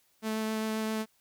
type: tone with vibrato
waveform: sawtooth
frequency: 218.8 Hz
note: A3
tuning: 9 cents flat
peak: -26 dBFS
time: 0.22-1.06 s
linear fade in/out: 50 ms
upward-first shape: triangle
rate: 7.5 Hz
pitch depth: 10 cents each way
effects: white hiss -69 dBFS RMS until 1.2 s